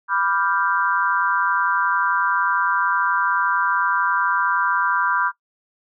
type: chord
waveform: sine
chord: G dominant seventh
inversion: first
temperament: equal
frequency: 987.8 / 1174.7 / 1396.9 / 1568 Hz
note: B5 / D6 / F6 / G6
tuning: 0 / 0 / 0 / 0 cents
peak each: -23 dBFS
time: 0.08-5.32 s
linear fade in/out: 50 ms
effects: noise-tail reverb RT60 0.1 s tail -18 dB re dry